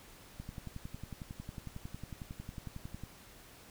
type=click train; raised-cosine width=5 ms; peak=-30 dBFS; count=30; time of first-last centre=0.4-3.036 s; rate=11 Hz; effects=pink hiss -56 dBFS RMS until 3.7 s